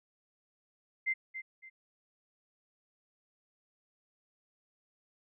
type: tone with echo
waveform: sine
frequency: 2083 Hz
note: C7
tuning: 8 cents flat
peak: -28 dBFS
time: 1.06-1.14 s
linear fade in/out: 20 ms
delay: 280 ms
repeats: 2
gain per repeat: -10 dB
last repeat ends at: 1.7 s
effects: none